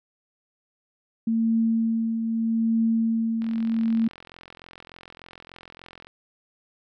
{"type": "tone with tremolo", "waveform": "sine", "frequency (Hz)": 226.3, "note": "A3", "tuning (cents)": 49, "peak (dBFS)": -18, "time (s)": [1.27, 4.08], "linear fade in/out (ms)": 5, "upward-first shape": "triangle", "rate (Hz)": 0.8, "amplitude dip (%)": 50}
{"type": "click train", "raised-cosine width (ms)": 0.3, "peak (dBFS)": -27, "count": 116, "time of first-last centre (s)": [3.42, 6.07], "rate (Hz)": 43.4}
{"effects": []}